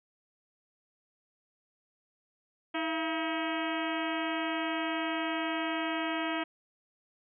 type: harmonic tone with a mistuned harmonic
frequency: 319.9 Hz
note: D#4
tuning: 48 cents sharp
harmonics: 1 / 2 / 3 / 4 / 5 / 6 / 7 / 8 / 9 / 10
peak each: -34 / -37 / -39 / -40 / -41 / -42 / -42 / -43 / -44 / -44 dBFS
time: 2.74-6.44 s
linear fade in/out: 10 ms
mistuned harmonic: 2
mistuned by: +85 cents
effects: none